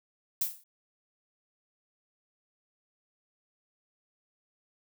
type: noise with exponential decay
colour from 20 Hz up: violet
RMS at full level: -25 dBFS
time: 0.41-0.64 s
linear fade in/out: 5 ms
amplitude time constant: 49 ms
effects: none